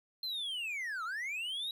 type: linear two-way sweep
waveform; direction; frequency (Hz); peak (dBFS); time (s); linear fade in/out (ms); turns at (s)
triangle; down then up; 4186 to 1249 to 3886; -34; 0.23-1.71; 2; 1.04
effects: 12-bit